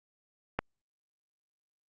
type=click; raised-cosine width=0.5 ms; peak=-13 dBFS; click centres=0.59 s; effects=Opus 48 kbps